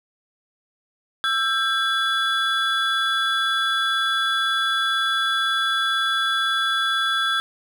triangle tone cluster, 1329 / 1591 / 3416 Hz, E6 / G6 / G#7, +14 / +25 / +48 cents, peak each -22 dBFS, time 1.24-7.4 s, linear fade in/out 0 ms, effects none

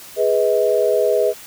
sine chord, G# minor, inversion none, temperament equal with one note detuned, 415.3 / 493.9 / 635 Hz, G#4 / B4 / D#5, 0 / 0 / +35 cents, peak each -18 dBFS, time 0.16-1.34 s, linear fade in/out 50 ms, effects white hiss -39 dBFS RMS until 1.46 s

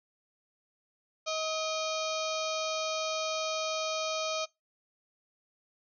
harmonic tone with a mistuned harmonic, 633 Hz, D#5, 30 cents sharp, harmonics 1 / 2 / 4 / 5 / 6 / 7 / 8 / 9 / 10, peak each -34 / -37 / -40 / -41 / -42 / -42 / -43 / -44 / -44 dBFS, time 1.26-4.46 s, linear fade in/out 20 ms, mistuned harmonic 4, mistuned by -71 cents, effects noise-tail reverb RT60 0.2 s tail -23 dB re dry

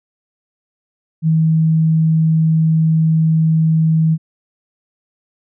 sine tone, 160 Hz, D#3, 49 cents sharp, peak -10 dBFS, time 1.22-4.18 s, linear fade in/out 50 ms, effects none

